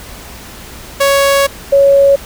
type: tone pair in turn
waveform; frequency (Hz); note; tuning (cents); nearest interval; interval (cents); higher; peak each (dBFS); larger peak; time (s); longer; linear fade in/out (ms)
sawtooth / sine; 556 / 556; C#5 / C#5; +5 / +5; unison; 0; neither; -4; neither; 1-1.47 / 1.72-2.16; first; 10
effects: added 60 Hz sine -37 dBFS peak until 2.25 s + pink hiss -32 dBFS RMS until 2.25 s